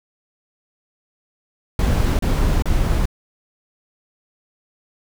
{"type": "noise bursts", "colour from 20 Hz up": "brown", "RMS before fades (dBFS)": -17, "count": 3, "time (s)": [1.79, 3.056], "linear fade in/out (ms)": 2, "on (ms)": 400, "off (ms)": 33, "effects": []}